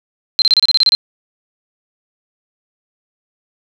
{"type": "tone bursts", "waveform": "sine", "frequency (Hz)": 4123, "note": "C8", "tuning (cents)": -26, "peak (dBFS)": -7, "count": 10, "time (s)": [0.39, 0.95], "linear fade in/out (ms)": 0, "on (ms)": 29, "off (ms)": 30, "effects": []}